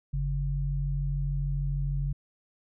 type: tone pair together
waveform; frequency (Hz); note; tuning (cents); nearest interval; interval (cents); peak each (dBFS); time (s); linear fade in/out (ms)
sine; 46.72 / 140; F#1 / C#3; +18 / +18; octave + perfect fifth; 1900; -29 / -29; 0.13-2.13; 10
effects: none